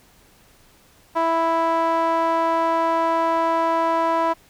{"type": "tone with band-pass filter", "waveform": "sawtooth", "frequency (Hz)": 329.6, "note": "E4", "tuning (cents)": 0, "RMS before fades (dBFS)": -20, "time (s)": [1.15, 4.34], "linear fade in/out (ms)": 20, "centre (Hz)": 900, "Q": 3.3, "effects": ["pink hiss -54 dBFS RMS until 4.49 s"]}